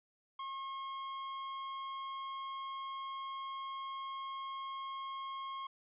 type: tone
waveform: 45% pulse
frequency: 1080 Hz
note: C#6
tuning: 45 cents flat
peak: -40 dBFS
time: 0.39-5.67 s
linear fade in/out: 5 ms
effects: resampled to 8000 Hz